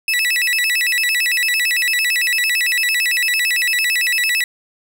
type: tone with vibrato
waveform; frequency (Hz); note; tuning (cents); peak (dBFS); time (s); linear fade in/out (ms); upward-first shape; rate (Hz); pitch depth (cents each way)
35% pulse; 2256; C#7; +30; -13; 0.08-4.44; 2; square; 8.9; 250
effects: none